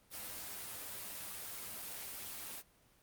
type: noise with comb filter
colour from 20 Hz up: white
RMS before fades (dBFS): -45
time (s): 0.1-2.63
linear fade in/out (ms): 50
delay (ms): 10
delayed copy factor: +0.8
effects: pink hiss -68 dBFS RMS until 3.02 s + Opus 24 kbps